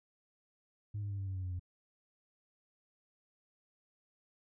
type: tone with pitch steps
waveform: sine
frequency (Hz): 103.83 / 101.63 / 99.49 / 97.38 / 95.32 / 93.31 / 91.33 / 89.4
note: G#2 / G#2 / G2 / G2 / G2 / F#2 / F#2 / F2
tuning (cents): 0 / -37 / +26 / -11 / -48 / +15 / -22 / +41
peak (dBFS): -34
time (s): 0.94-1.596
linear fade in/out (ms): 10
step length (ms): 82
effects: tanh soft clip ceiling -34 dBFS